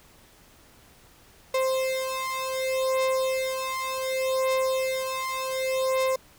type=beating tone pair; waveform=35% pulse; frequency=523.3 / 523.97 Hz; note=C5 / C5; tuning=0 / +2 cents; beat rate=0.67 Hz; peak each=-26 dBFS; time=1.54-6.16 s; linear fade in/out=5 ms; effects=pink hiss -55 dBFS RMS until 6.38 s

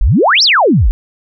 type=exponential two-way sweep; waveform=sine; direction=up then down; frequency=34.65 to 5760 to 34.65 Hz; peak=-6 dBFS; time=0.01-0.91 s; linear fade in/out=0 ms; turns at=0.43 s; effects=none

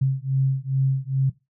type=beating tone pair; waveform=sine; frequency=133 / 135.4 Hz; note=C3 / C#3; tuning=+29 / -40 cents; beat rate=2.4 Hz; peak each=-22 dBFS; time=0.01-1.3 s; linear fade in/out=10 ms; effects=noise-tail reverb RT60 0.2 s tail -17 dB re dry

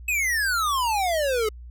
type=exponential sweep; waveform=square; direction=down; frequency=2598 to 417.5 Hz; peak=-22 dBFS; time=0.08-1.49 s; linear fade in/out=5 ms; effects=added 60 Hz sine -38 dBFS peak until 1.7 s

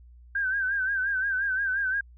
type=tone with vibrato; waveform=sine; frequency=1568 Hz; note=G6; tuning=in tune; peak=-24 dBFS; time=0.35-2.01 s; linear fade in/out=5 ms; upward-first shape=sine; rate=5.7 Hz; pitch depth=75 cents each way; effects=added 60 Hz sine -48 dBFS peak until 2.17 s

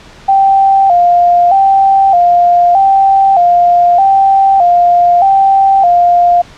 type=tone with vibrato; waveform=sine; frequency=740 Hz; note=F#5; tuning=in tune; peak=-4 dBFS; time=0.28-6.42 s; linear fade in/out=10 ms; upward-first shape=square; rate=0.81 Hz; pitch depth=93 cents each way; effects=pink hiss -36 dBFS RMS until 6.57 s + low-pass 5000 Hz 12 dB/octave

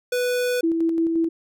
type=tone; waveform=square; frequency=493.9 Hz; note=B4; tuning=in tune; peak=-21 dBFS; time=0.12-0.61 s; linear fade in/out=5 ms
type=tone with tremolo; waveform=sine; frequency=329.6 Hz; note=E4; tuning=in tune; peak=-17 dBFS; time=0.63-1.29 s; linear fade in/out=10 ms; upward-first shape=square; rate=5.7 Hz; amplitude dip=30%
effects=none

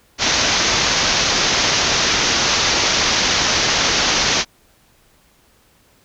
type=low-pass noise; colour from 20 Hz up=white; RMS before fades=-17 dBFS; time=0.18-4.45 s; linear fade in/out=50 ms; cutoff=6500 Hz; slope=96 dB/octave; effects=pink hiss -55 dBFS RMS until 6.04 s

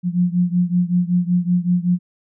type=beating tone pair; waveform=sine; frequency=175.6 / 180.9 Hz; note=F3 / F#3; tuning=+10 / -39 cents; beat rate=5.3 Hz; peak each=-17 / -19 dBFS; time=0.03-1.99 s; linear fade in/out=50 ms; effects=none

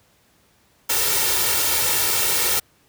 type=noise with comb filter; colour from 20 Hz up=white; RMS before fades=-20 dBFS; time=0.89-2.6 s; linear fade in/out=10 ms; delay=2.2 ms; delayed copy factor=+0.7; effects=pink hiss -59 dBFS RMS until 2.88 s + high-pass 60 Hz 12 dB/octave

